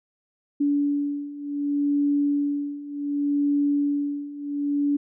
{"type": "beating tone pair", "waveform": "sine", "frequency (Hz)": [286.8, 287.47], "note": ["D4", "D4"], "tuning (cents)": [-41, -37], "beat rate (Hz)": 0.67, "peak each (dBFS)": [-26, -23], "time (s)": [0.6, 4.97], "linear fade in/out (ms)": 10, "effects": []}